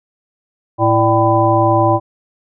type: harmonic tone with a mistuned harmonic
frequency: 111.1 Hz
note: A2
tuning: 17 cents sharp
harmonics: 1 / 3 / 5 / 7 / 9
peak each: -16 / -16 / -16 / -16 / -16 dBFS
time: 0.78-2 s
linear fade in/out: 50 ms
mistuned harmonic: 5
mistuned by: +98 cents
effects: none